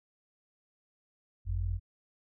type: tone pair together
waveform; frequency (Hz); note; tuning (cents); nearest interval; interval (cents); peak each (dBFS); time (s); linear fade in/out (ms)
sine; 49.22 / 90.9; G1 / F#2; +8 / -30; major seventh; 1062; -32 / -32; 1.45-1.8; 50
effects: none